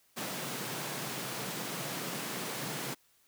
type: high-pass noise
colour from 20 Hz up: pink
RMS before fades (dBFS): -38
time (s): 0.16-2.95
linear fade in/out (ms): 20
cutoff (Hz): 120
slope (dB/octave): 96
effects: white hiss -68 dBFS RMS until 3.27 s